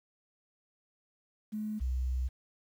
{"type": "tone pair in turn", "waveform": "sine", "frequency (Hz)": [213.9, 63.59], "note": ["A3", "C2"], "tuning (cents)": [-49, -49], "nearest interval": "octave + major sixth", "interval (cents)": 2100, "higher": "first", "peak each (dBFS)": [-33, -29], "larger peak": "second", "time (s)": [[1.52, 1.8], [1.8, 2.29]], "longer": "second", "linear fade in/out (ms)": 20, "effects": ["10-bit"]}